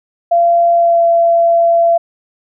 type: tone with pitch glide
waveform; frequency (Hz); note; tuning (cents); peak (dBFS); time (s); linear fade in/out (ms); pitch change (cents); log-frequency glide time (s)
sine; 685 to 677.1; F5 to E5; -34 to +46; -7; 0.31-1.98; 10; -20; 0.74-1.03
effects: none